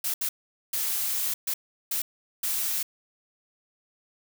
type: noise bursts at uneven times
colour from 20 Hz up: blue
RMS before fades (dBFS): -28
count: 6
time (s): 0.04-0.14 / 0.21-0.29 / 0.73-1.34 / 1.47-1.54 / 1.91-2.02 / 2.43-2.83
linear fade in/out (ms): 5
effects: none